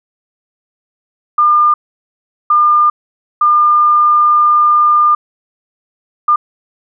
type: tone bursts at uneven times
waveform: sine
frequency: 1204 Hz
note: D6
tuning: 43 cents sharp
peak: -6 dBFS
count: 4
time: 1.38-1.74 / 2.5-2.9 / 3.41-5.15 / 6.28-6.36 s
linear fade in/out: 5 ms
effects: none

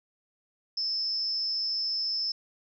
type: tone with amplitude modulation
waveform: sine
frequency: 5240 Hz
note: E8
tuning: 11 cents flat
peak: -24 dBFS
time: 0.77-2.32 s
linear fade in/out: 5 ms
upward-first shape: sine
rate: 214 Hz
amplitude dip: 70%
effects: none

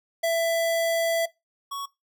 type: tone pair in turn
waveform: square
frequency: 665 / 1114.8 Hz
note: E5 / C#6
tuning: +15 / +9 cents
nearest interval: major sixth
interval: 894 cents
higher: second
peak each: -22 / -31 dBFS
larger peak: first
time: 0.23-1.26 / 1.71-1.86 s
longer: first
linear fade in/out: 10 ms
effects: noise-tail reverb RT60 0.2 s tail -20 dB re dry

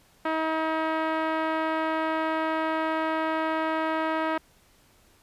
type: tone with low-pass filter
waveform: 5% pulse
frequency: 318.4 Hz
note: D#4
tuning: 40 cents sharp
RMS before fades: -27 dBFS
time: 0.25-4.38 s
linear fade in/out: 5 ms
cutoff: 1200 Hz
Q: 0.84
effects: pink hiss -60 dBFS RMS until 5.22 s + resampled to 32000 Hz

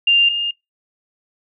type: tone pair in turn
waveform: sine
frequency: 2794 / 2820 Hz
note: F7 / F7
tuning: 0 / +16 cents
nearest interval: unison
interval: 16 cents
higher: second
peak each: -10 / -18 dBFS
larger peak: first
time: 0.07-0.29 / 0.29-0.51 s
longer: neither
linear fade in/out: 5 ms
effects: noise-tail reverb RT60 0.2 s tail -26 dB re dry

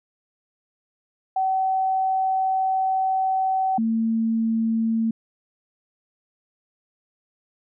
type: tone pair in turn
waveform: sine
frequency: 761 / 225.3 Hz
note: F#5 / A3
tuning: +48 / +41 cents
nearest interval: octave + major sixth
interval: 2107 cents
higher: first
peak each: -19 dBFS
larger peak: neither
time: 1.36-3.78 / 3.78-5.11 s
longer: first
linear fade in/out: 5 ms
effects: none

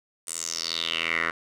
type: tone with band-pass filter sweep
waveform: 10% pulse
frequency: 82.8 Hz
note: E2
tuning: 8 cents sharp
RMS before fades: -29 dBFS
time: 0.27-1.31 s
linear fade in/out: 5 ms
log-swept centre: 9000 to 1600 Hz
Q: 4.7
effects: none

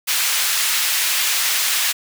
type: high-pass noise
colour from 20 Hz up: pink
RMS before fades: -19 dBFS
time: 0.07-1.93 s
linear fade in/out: 20 ms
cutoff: 2000 Hz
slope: 12 dB/octave
effects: none

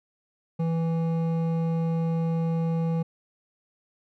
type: tone with hard clipping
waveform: triangle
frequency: 164.81 Hz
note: E3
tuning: in tune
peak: -25 dBFS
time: 0.59-3.03 s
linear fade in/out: 10 ms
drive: 14 dB
effects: none

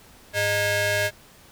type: ring-modulated tone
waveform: sawtooth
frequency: 514 Hz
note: C5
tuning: 31 cents flat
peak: -14 dBFS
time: 0.33-1.11 s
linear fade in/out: 50 ms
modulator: 1130 Hz
effects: pink hiss -51 dBFS RMS until 1.51 s

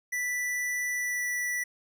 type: tone with pitch glide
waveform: square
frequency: 1974 to 1962.6 Hz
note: B6 to B6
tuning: -1 to -11 cents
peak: -29 dBFS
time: 0.12-1.64 s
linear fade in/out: 10 ms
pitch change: -10 cents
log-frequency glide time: 0.91-1.28 s
effects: none

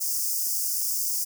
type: high-pass noise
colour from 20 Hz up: white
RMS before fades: -27 dBFS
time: 0-1.25 s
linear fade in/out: 20 ms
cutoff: 4900 Hz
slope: 96 dB/octave
effects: none

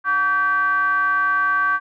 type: ring-modulated tone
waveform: triangle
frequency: 207.7 Hz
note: G#3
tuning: in tune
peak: -11 dBFS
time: 0.04-1.8 s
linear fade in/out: 50 ms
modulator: 1350 Hz
effects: none

